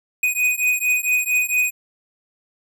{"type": "beating tone pair", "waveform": "square", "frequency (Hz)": [2489, 2493.4], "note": ["D#7", "D#7"], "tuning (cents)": [0, 3], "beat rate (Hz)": 4.4, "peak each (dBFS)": -21, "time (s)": [0.23, 1.71], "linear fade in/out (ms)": 5, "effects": []}